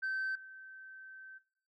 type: tone with level steps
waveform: sine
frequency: 1545 Hz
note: G6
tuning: 26 cents flat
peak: -31 / -48 dBFS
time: 0.02-1.39 s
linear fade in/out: 20 ms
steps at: 0.35 s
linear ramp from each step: 5 ms
effects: noise-tail reverb RT60 0.5 s tail -17 dB re dry + tanh soft clip ceiling -31 dBFS